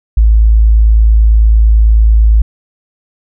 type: tone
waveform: sine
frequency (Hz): 54.5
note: A1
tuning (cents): -16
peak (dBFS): -3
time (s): 0.17-2.42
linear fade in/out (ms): 5
effects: none